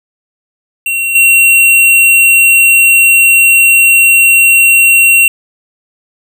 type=tone with level steps; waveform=square; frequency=2737 Hz; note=F7; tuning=36 cents flat; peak=-12 / -4 dBFS; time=0.86-5.28 s; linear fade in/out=2 ms; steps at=1.15 s; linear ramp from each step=5 ms; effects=none

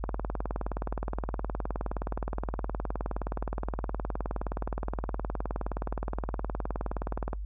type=click train; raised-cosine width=1 ms; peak=-18 dBFS; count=141; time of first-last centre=0.04-7.332 s; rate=19.2 Hz; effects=noise-tail reverb RT60 0.1 s tail -24 dB re dry + added 50 Hz sine -33 dBFS peak until 7.45 s

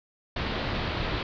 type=low-pass noise; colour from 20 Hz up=pink; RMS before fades=-30 dBFS; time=0.36-1.23 s; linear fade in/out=5 ms; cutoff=4400 Hz; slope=48 dB/octave; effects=none

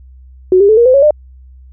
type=tone with pitch steps; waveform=sine; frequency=370 / 401.2 / 435 / 471.6 / 511.3 / 554.4 / 601.1 Hz; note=F#4 / G4 / A4 / A#4 / C5 / C#5 / D5; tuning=0 / +40 / -20 / +20 / -40 / 0 / +40 cents; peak=-4 dBFS; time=0.52-1.108 s; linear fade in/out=2 ms; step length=84 ms; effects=added 64 Hz sine -35 dBFS peak until 1.72 s

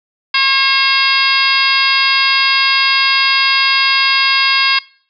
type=harmonic tone with a mistuned harmonic; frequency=540 Hz; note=C#5; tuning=45 cents flat; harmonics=2 / 3 / 4 / 5 / 6 / 7 / 8 / 9; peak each=-18 / -19 / -17 / -17 / -20 / -22 / -22 / -17 dBFS; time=0.34-4.79 s; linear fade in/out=5 ms; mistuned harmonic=6; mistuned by=+20 cents; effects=noise-tail reverb RT60 0.5 s tail -22 dB re dry

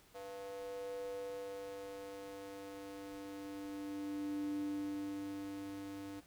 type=tone with high-pass filter sweep; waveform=square; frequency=98.6 Hz; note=G2; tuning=11 cents sharp; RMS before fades=-44 dBFS; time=0.14-6.21 s; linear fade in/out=20 ms; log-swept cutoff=560 to 230 Hz; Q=7.1; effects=pink hiss -65 dBFS RMS until 6.26 s

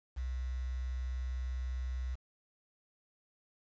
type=tone with quantisation; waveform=sine; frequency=63.4 Hz; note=B1; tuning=46 cents sharp; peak=-34 dBFS; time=0.16-2.16 s; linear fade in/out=20 ms; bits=9; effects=resampled to 16000 Hz

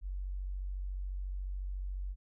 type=tone; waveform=sine; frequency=47.04 Hz; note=F#1; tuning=29 cents sharp; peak=-35 dBFS; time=0.01-2.16 s; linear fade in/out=50 ms; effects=none

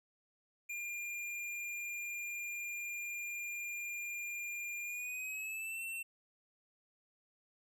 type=tone with pitch glide; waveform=square; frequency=2404 to 2698 Hz; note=D7 to E7; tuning=+40 to +40 cents; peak=-40 dBFS; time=0.69-6.03 s; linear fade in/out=10 ms; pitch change=+200 cents; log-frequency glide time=4.83-5.82 s; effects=none

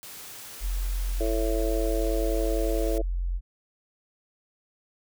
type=noise; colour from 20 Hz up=white; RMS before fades=-42 dBFS; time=0.03-2.98 s; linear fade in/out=0 ms
type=tone; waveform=sine; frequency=44 Hz; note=F1; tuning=14 cents sharp; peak=-25 dBFS; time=0.6-3.41 s; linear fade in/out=50 ms
type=harmonic tone; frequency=110.8 Hz; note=A2; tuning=13 cents sharp; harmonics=3 / 4 / 5 / 6; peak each=-30 / -31 / -32 / -33 dBFS; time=1.2-3.02 s; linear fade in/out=10 ms
effects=none

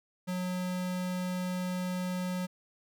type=tone; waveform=square; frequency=182 Hz; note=F#3; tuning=28 cents flat; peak=-32 dBFS; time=0.27-2.47 s; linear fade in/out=20 ms; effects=none

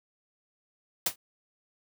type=noise with exponential decay; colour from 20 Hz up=white; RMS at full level=-21 dBFS; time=1.06-1.16 s; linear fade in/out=5 ms; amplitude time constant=20 ms; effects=none

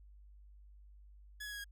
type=tone with pitch steps; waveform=sawtooth; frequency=1692 / 1674.5 / 1657.2 / 1640 Hz; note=G#6 / G#6 / G#6 / G#6; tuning=+32 / +14 / -4 / -22 cents; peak=-39 dBFS; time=1.4-1.644 s; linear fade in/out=10 ms; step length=61 ms; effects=added 50 Hz sine -55 dBFS peak until 1.71 s

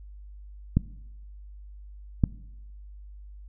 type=clicks; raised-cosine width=5 ms; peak=-7 dBFS; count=2; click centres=0.77 / 2.238 s; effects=noise-tail reverb RT60 0.9 s tail -20 dB re dry + added 50 Hz sine -42 dBFS peak until 3.48 s

